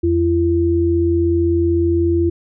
sine tone pair together, 84.95 / 339.5 Hz, F2 / F4, -47 / -49 cents, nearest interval 2 octaves, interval 2398 cents, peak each -18 / -14 dBFS, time 0.03-2.3 s, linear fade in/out 10 ms, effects none

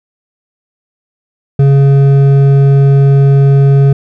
triangle tone with hard clipping, 138.59 Hz, C#3, in tune, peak -5 dBFS, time 1.59-3.93 s, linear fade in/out 5 ms, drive 11 dB, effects none

